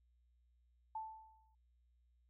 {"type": "tone with exponential decay", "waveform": "sine", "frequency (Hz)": 879, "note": "A5", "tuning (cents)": -2, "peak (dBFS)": -39, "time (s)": [0.95, 1.55], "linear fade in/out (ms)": 5, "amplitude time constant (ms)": 130, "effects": ["added 60 Hz sine -70 dBFS peak until 2.29 s"]}